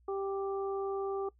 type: harmonic tone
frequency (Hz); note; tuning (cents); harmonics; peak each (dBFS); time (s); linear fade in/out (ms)
392; G4; 0; 1 / 2 / 3; -33 / -41 / -43; 0.08-1.29; 5
effects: noise-tail reverb RT60 0.1 s tail -20 dB re dry + added 60 Hz sine -62 dBFS peak until 1.39 s